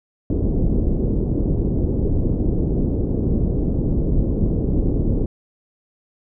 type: low-pass noise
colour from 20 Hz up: pink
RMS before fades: -19 dBFS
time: 0.3-5.26 s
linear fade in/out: 2 ms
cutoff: 410 Hz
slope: 24 dB/octave
effects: none